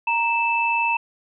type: tone pair together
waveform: sine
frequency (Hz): 932.3 / 2637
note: A#5 / E7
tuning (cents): 0 / 0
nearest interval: octave + tritone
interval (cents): 1800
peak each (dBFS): -21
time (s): 0.07-0.97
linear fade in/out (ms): 5
effects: none